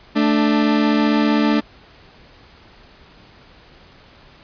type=tone pair together; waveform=40% pulse; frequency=219.6 / 295 Hz; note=A3 / D4; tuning=-3 / +8 cents; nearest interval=perfect fourth; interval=511 cents; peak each=-16 dBFS; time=0.15-1.61 s; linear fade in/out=20 ms; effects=pink hiss -47 dBFS RMS until 4.43 s + resampled to 11025 Hz